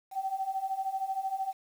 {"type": "beating tone pair", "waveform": "sine", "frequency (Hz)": [762, 775], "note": ["G5", "G5"], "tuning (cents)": [-49, -20], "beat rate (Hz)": 13, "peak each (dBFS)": [-35, -32], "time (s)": [0.11, 1.54], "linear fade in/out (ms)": 50, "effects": ["9-bit"]}